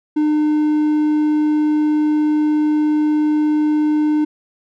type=tone; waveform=triangle; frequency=302.8 Hz; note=D#4; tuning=47 cents flat; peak=-11 dBFS; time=0.16-4.25 s; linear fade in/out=10 ms; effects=none